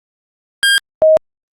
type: tone pair in turn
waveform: 25% pulse / sine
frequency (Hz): 1608 / 629.3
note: G6 / D#5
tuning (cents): +44 / +19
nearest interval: octave + major third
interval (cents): 1625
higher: first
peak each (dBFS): -5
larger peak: neither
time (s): 0.63-0.78 / 1.02-1.17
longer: neither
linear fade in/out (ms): 0
effects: low-pass 12000 Hz 12 dB/octave + Opus 48 kbps